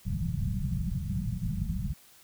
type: low-pass noise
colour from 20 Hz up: white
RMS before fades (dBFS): -31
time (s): 0.05-1.94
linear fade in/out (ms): 20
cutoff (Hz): 200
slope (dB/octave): 96
effects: white hiss -57 dBFS RMS until 2.23 s